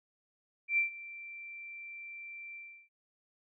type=tone with ADSR envelope; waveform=sine; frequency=2350 Hz; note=D7; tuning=1 cent sharp; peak=-24 dBFS; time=0.68-2.89 s; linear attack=97 ms; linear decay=120 ms; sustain=-19 dB; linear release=340 ms; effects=none